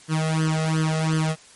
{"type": "tone with flanger", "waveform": "sawtooth", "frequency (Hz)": 158.2, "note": "D#3", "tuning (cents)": 29, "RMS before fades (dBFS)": -22, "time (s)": [0.08, 1.36], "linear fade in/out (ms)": 50, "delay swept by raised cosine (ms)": [0.63, 1.57], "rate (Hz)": 2.8, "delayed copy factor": 1, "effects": ["white hiss -49 dBFS RMS until 1.55 s", "MP3 48 kbps"]}